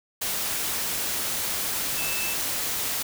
sine tone in noise, 2637 Hz, E7, in tune, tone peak -32 dBFS, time 1.97-2.34 s, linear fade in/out 10 ms, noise white, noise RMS -28 dBFS, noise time 0.21-3.03 s, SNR -7 dB, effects none

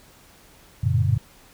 sine tone cluster, 93.3 / 109.7 / 116.3 / 142.5 Hz, F#2 / A2 / A#2 / C#3, +15 / -5 / -4 / +48 cents, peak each -22 / -28 / -21 / -24 dBFS, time 0.83-1.18 s, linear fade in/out 10 ms, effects pink hiss -52 dBFS RMS until 1.53 s

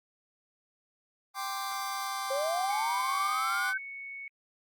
sawtooth chord, G suspended fourth, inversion none, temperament just, 784 / 1045.3 / 1176 Hz, G5 / C6 / D6, 0 / -2 / +2 cents, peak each -33 / -35 / -32 dBFS, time 1.34-3.74 s, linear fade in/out 50 ms
sine linear sweep, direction up, 523.3 to 1556 Hz, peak -29 dBFS, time 2.3-3.78 s, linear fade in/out 10 ms
sine tone, 2217 Hz, C#7, in tune, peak -39 dBFS, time 2.7-4.28 s, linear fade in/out 2 ms
effects Opus 32 kbps

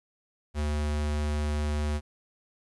square tone, 74.6 Hz, D2, 28 cents sharp, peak -27 dBFS, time 0.54-2.01 s, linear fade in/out 50 ms, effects resampled to 24000 Hz + 11-bit

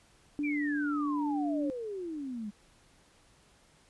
sine tone, 292.8 Hz, D4, 5 cents flat, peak -29 dBFS, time 0.39-1.7 s, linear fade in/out 0 ms
sine exponential sweep, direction down, 2422 to 200 Hz, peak -35 dBFS, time 0.43-2.51 s, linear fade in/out 20 ms
effects pink hiss -63 dBFS RMS until 3.89 s + resampled to 24000 Hz

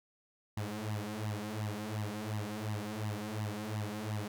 sawtooth tone with flanger, 106.1 Hz, G#2, 38 cents sharp, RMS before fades -38 dBFS, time 0.57-4.28 s, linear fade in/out 5 ms, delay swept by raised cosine 1 to 5.7 ms, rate 2.8 Hz, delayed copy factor +0.9, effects none

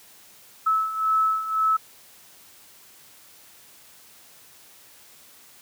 sine beating tone pair, 1300 / 1301.9 Hz, E6 / E6, -24 / -22 cents, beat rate 1.9 Hz, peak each -26 / -21 dBFS, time 0.66-1.77 s, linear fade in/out 10 ms, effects white hiss -51 dBFS RMS until 5.61 s + high-pass 60 Hz 12 dB/octave

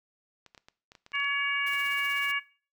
clicks, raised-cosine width 0.2 ms, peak -33 dBFS, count 11, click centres 0.463 / 0.548 / 0.578 / 0.685 / 0.919 / 0.952 / 1.064 / 1.119 / 1.154 / 1.201 / 1.245 s
harmonic tone, 564 Hz, C#5, 30 cents sharp, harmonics 2 / 3 / 4 / 5, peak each -35 / -32 / -30 / -34 dBFS, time 1.13-2.4 s, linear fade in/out 20 ms
white noise with tremolo, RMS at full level -45 dBFS, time 1.66-2.32 s, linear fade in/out 10 ms, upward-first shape sine, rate 16 Hz, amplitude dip 50%
effects noise-tail reverb RT60 0.4 s tail -19 dB re dry

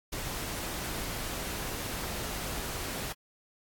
pink noise, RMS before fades -36 dBFS, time 0.12-3.13 s, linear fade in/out 10 ms, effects AAC 64 kbps

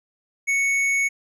sine tone with hard clipping, 2217 Hz, C#7, in tune, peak -20 dBFS, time 0.47-1.09 s, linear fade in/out 20 ms, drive 8 dB, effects none

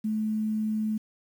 sine tone, 216.2 Hz, A3, 30 cents flat, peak -25 dBFS, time 0.04-0.98 s, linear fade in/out 10 ms, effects 9-bit

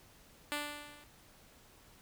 5% pulse tone with level ramp, 293.7 Hz, D4, in tune, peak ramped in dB -22 to -46 dBFS, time 0.52-1.04 s, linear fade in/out 0 ms, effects pink hiss -61 dBFS RMS until 2.01 s

